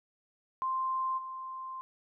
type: tone with level steps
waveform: sine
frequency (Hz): 1046.5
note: C6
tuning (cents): 0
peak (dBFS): -29 / -38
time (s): 0.62-1.81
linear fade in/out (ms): 0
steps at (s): 1.17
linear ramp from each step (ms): 20
effects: none